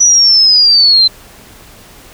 sine linear sweep, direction down, 5920 to 4058 Hz, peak -4 dBFS, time 0-1.08 s, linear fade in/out 10 ms, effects pink hiss -38 dBFS RMS until 2.13 s

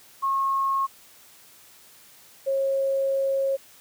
sine tone pair in turn, 1086 / 543 Hz, C#6 / C#5, -36 / -36 cents, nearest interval octave, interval 1200 cents, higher first, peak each -21 dBFS, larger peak neither, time 0.22-0.87 / 2.46-3.57 s, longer second, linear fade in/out 20 ms, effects white hiss -52 dBFS RMS until 3.8 s + high-pass 60 Hz 12 dB/octave

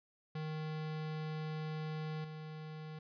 square tone with level steps, 155.56 Hz, D#3, in tune, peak -39 / -45 dBFS, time 0.35-2.99 s, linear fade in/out 5 ms, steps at 2.24 s, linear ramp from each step 5 ms, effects resampled to 11025 Hz

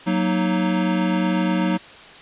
square chord, D# minor, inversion first, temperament equal, 185 / 233.1 / 311.1 Hz, F#3 / A#3 / D#4, 0 / 0 / 0 cents, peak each -21 / -27 / -24 dBFS, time 0.06-1.78 s, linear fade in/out 20 ms, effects white hiss -42 dBFS RMS until 2.21 s + resampled to 8000 Hz

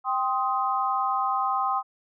sine chord, C minor, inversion second, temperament just, 784.9 / 1046.5 / 1255.8 Hz, G5 / C6 / Eb6, +2 / 0 / +16 cents, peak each -27 dBFS, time 0.04-1.83 s, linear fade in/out 50 ms, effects none

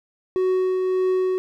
triangle tone with tremolo, 371.8 Hz, F#4, 8 cents sharp, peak -15 dBFS, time 0.36-1.38 s, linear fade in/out 0 ms, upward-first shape triangle, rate 1.7 Hz, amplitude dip 30%, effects none

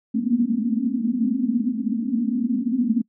white band-pass noise, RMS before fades -22 dBFS, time 0.14-3.02 s, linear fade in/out 10 ms, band 220 to 260 Hz, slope 96 dB/octave, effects noise-tail reverb RT60 0.1 s tail -25 dB re dry

